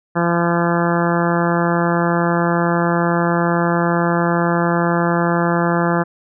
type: harmonic tone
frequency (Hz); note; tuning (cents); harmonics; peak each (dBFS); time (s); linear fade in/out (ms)
171.1; F3; -35; 1 / 2 / 3 / 4 / 5 / 6 / 7 / 8 / 9 / 10; -18 / -21 / -23 / -24 / -25 / -26 / -26 / -27 / -28 / -28; 0.15-6.04; 20
effects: none